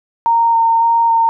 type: tone with vibrato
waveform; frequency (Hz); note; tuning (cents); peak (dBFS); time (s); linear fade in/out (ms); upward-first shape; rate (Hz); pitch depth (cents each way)
sine; 920; A#5; -23; -9; 0.26-1.29; 0; square; 1.8; 10
effects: none